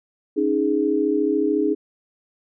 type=chord; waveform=sine; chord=C# suspended second; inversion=none; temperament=equal; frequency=277.2 / 311.1 / 415.3 Hz; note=C#4 / D#4 / G#4; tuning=0 / 0 / 0 cents; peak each=-24 / -21 / -21 dBFS; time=0.36-1.75 s; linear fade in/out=20 ms; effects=none